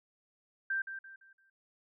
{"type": "tone with echo", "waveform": "sine", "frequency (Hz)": 1572, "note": "G6", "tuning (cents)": 4, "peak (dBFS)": -30, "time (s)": [0.7, 0.82], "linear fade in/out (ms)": 5, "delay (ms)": 170, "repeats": 4, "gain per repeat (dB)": -9, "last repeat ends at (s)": 1.5, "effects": []}